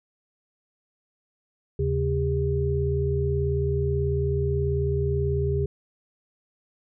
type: tone cluster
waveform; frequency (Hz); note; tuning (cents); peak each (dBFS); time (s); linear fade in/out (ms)
sine; 78.8 / 137.2 / 402.6; D#2 / C#3 / G4; +23 / -17 / +46; -26; 1.79-5.66; 5
effects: none